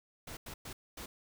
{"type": "noise bursts at uneven times", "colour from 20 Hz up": "pink", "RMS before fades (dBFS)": -45, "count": 4, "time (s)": [[0.27, 0.37], [0.46, 0.54], [0.65, 0.73], [0.97, 1.06]], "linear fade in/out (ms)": 5, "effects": []}